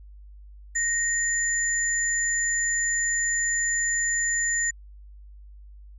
sine tone pair together, 1864.7 / 7040 Hz, A#6 / A8, 0 / 0 cents, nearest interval octave + major seventh, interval 2300 cents, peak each -25 dBFS, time 0.75-4.71 s, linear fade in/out 10 ms, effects added 50 Hz sine -43 dBFS peak until 5.98 s

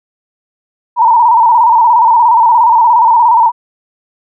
sine tone with vibrato, 932.3 Hz, A#5, in tune, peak -4 dBFS, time 0.96-3.52 s, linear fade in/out 50 ms, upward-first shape square, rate 17 Hz, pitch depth 67 cents each way, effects none

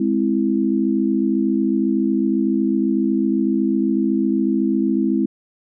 sine chord, Ab augmented, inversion none, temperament equal, 207.7 / 261.6 / 329.6 Hz, Ab3 / C4 / E4, 0 / 0 / 0 cents, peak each -20 dBFS, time 0-5.26 s, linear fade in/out 5 ms, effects none

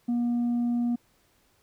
sine tone with tanh clipping, 239.3 Hz, A#3, 46 cents sharp, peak -24 dBFS, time 0.08-0.96 s, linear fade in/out 10 ms, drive 2 dB, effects pink hiss -66 dBFS RMS until 1.62 s

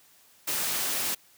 white high-pass noise, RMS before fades -29 dBFS, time 0.47-1.15 s, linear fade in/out 10 ms, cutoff 120 Hz, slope 12 dB/octave, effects white hiss -59 dBFS RMS until 1.37 s + high-pass 60 Hz 12 dB/octave

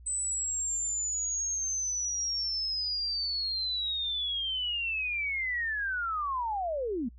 sine linear sweep, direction down, 8100 to 213.9 Hz, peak -29 dBFS, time 0.06-7.09 s, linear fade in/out 10 ms, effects noise-tail reverb RT60 0.1 s tail -26 dB re dry + added 60 Hz sine -48 dBFS peak until 7.18 s

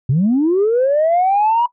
sine linear sweep, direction up, 120 to 970 Hz, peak -10 dBFS, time 0.09-1.66 s, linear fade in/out 5 ms, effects noise-tail reverb RT60 0.1 s tail -18 dB re dry + tanh soft clip ceiling -8 dBFS

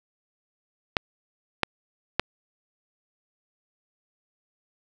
clicks, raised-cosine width 0.3 ms, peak -4 dBFS, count 3, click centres 0.968 / 1.633 / 2.196 s, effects none

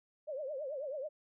sine tone with vibrato, 567 Hz, C#5, 39 cents sharp, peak -37 dBFS, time 0.27-1.09 s, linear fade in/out 20 ms, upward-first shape triangle, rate 9.2 Hz, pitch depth 200 cents each way, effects none

